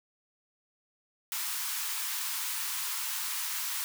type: high-pass noise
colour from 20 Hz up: white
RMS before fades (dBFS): -34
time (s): 1.32-3.84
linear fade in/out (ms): 0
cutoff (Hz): 860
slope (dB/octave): 96
effects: none